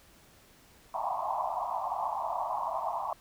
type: band-pass noise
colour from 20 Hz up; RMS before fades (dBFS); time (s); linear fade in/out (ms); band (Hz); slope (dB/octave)
white; -33; 0.94-3.13; 2; 640 to 1100; 96
effects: pink hiss -59 dBFS RMS until 3.2 s